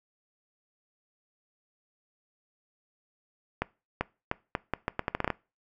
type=accelerating click train; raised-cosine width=0.5 ms; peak=-12 dBFS; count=13; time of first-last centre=3.62-5.303 s; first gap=390 ms; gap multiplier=0.78; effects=noise-tail reverb RT60 0.3 s tail -22 dB re dry